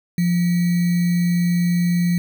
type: tone with sample-and-hold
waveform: sine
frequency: 174.61 Hz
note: F3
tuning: in tune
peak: -15 dBFS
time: 0.18-2.18 s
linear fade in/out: 2 ms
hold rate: 2100 Hz
effects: none